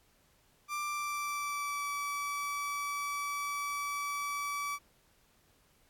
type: tone with pitch glide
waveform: 30% pulse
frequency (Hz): 1182 to 1149.7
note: D6 to D6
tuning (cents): +11 to -37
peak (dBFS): -31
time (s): 0.68-4.79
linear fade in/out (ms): 50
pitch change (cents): -48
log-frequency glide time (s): 0.83-1.9
effects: pink hiss -68 dBFS RMS until 5.89 s + AAC 64 kbps